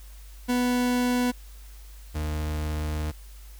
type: tone pair in turn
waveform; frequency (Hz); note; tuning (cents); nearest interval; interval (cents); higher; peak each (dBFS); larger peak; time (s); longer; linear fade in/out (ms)
40% pulse; 246.9 / 76.5; B3 / D#2; 0 / -29; octave + minor sixth; 2029; first; -21 / -26; first; 0.48-1.32 / 2.14-3.12; second; 20
effects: added 50 Hz sine -42 dBFS peak until 3.59 s + white hiss -54 dBFS RMS until 3.59 s